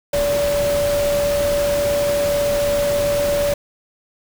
sine tone in noise, 576 Hz, D5, 34 cents flat, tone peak -16 dBFS, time 0.13-3.54 s, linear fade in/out 5 ms, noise pink, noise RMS -26 dBFS, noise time 0.13-3.54 s, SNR +7 dB, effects none

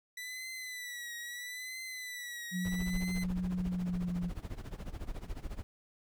sawtooth tone with vibrato, 1975.5 Hz, B6, in tune, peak -37 dBFS, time 0.17-3.24 s, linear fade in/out 5 ms, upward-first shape triangle, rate 0.76 Hz, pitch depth 77 cents each way
sine tone with pitch glide, 181.3 to 176.14 Hz, F#3 to F3, -35 to +15 cents, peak -32 dBFS, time 2.51-4.32 s, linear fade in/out 50 ms, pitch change -50 cents, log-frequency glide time 3.56-4.2 s
brown noise with tremolo, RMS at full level -38 dBFS, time 2.65-5.63 s, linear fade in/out 0 ms, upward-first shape sine, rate 14 Hz, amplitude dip 85%
effects none

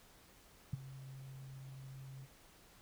sine tone with ADSR envelope, 133.7 Hz, C3, 38 cents sharp, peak -31 dBFS, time 0.73-2.27 s, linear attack 5 ms, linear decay 18 ms, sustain -17 dB, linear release 36 ms, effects pink hiss -63 dBFS RMS until 2.81 s

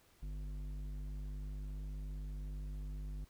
square tone with low-pass filter, 49.85 Hz, G1, 30 cents sharp, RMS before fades -43 dBFS, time 0.22-3.25 s, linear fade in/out 10 ms, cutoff 190 Hz, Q 0.79, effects pink hiss -68 dBFS RMS until 3.29 s

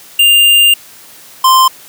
square tone pair in turn, 2800 / 1042.2 Hz, F7 / C6, +4 / -7 cents, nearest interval octave + perfect fourth, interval 1711 cents, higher first, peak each -5 dBFS, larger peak neither, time 0.19-0.74 / 1.44-1.68 s, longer first, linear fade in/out 5 ms, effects white hiss -37 dBFS RMS until 1.88 s + high-pass 100 Hz 12 dB/octave

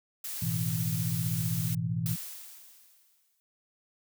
blue noise, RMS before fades -37 dBFS, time 0.24-1.75 s, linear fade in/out 5 ms
sine chord, A suspended second, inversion none, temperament equal with one note detuned, 108.11 / 123.47 / 164.81 Hz, A2 / B2 / E3, -30 / 0 / 0 cents, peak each -34 / -33 / -31 dBFS, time 0.42-2.16 s, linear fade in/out 5 ms
blue noise with exponential decay, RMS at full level -35 dBFS, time 2.06-3.4 s, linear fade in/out 0 ms, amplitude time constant 290 ms
effects none

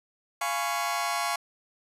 sawtooth chord, C# dominant seventh, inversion first, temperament just, 693 / 831.5 / 997.9 / 1108.7 Hz, E#5 / G#5 / B5 / C#6, -14 / +2 / +18 / 0 cents, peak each -28 / -29 / -33 / -27 dBFS, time 0.41-1.36 s, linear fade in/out 5 ms, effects resampled to 32000 Hz

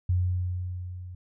sine tone with level ramp, 90.3 Hz, F#2, 42 cents flat, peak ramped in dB -20 to -38 dBFS, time 0.09-1.15 s, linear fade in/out 5 ms, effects none

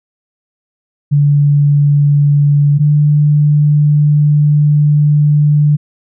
sine tone pair in turn, 144.6 / 148.15 Hz, D3 / D3, -27 / +15 cents, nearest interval unison, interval 42 cents, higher second, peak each -6 dBFS, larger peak neither, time 1.11-2.79 / 2.79-5.77 s, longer second, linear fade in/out 20 ms, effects none

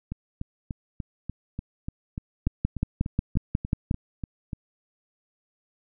two click trains, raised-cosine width 5 ms, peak -19 / -10 dBFS, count 16 / 9, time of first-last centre 0.12-4.532 / 2.47-3.911 s, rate 3.4 / 5.55 Hz, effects none

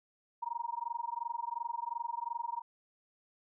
sine tone with amplitude modulation, 942 Hz, A#5, 18 cents sharp, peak -31 dBFS, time 0.42-2.62 s, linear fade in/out 10 ms, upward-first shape sine, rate 22.8 Hz, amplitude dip 100%, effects none

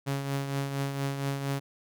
sawtooth tone with tremolo, 138.59 Hz, C#3, in tune, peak -23 dBFS, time 0.06-1.6 s, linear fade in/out 20 ms, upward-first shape triangle, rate 4.3 Hz, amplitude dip 55%, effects none

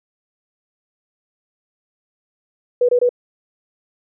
sine tone bursts, 490.3 Hz, B4, 13 cents flat, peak -11 dBFS, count 3, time 2.81-3.092 s, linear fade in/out 5 ms, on 78 ms, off 24 ms, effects none

